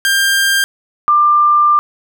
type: tone pair in turn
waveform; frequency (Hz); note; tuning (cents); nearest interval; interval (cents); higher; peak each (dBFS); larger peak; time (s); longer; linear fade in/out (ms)
sawtooth / sine; 1594 / 1191; G6 / D6; +28 / +24; perfect fourth; 504; first; -7; neither; 0.05-0.64 / 1.08-1.79; second; 0
effects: none